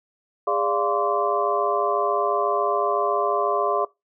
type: tone cluster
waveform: sine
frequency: 410.3 / 583 / 691 / 1039 / 1153 Hz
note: G#4 / D5 / F5 / C6 / D6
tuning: -21 / -13 / -19 / -12 / -32 cents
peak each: -26 dBFS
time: 0.47-3.85 s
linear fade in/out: 5 ms
effects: noise-tail reverb RT60 0.2 s tail -22 dB re dry